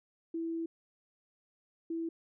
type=tone bursts at uneven times; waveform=sine; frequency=330 Hz; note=E4; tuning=2 cents sharp; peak=-33 dBFS; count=2; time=0.34-0.66 / 1.9-2.09 s; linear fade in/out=5 ms; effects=none